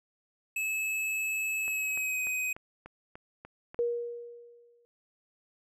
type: tone with pitch glide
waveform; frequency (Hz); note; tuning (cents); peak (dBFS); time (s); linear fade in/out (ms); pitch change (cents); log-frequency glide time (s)
square; 2596 to 2513; E7 to D#7; -27 to +17; -30; 0.56-2.53; 5; -56; 1.59-2.22
type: click train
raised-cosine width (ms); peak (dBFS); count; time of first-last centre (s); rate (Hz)
0.5; -30; 8; 1.68-3.745; 3.39
type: tone with exponential decay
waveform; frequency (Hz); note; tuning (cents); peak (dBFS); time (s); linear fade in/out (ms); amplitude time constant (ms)
sine; 474.9; A#4; +32; -24; 3.79-4.85; 0; 230
effects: none